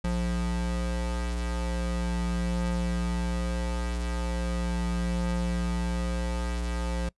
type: tone pair together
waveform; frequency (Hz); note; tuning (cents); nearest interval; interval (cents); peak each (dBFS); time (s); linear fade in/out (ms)
square; 58.96 / 176.5; A#1 / F3; +20 / +19; octave + perfect fifth; 1899; -29 / -32; 0.04-7.09; 5
effects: noise-tail reverb RT60 0.1 s tail -23 dB re dry + resampled to 24000 Hz